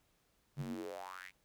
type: tone with high-pass filter sweep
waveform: square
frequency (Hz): 46.25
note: F#1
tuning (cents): 0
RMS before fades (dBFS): -44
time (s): 0.56-1.32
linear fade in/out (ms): 50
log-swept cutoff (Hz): 130 to 2400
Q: 6
effects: pink hiss -75 dBFS RMS until 1.44 s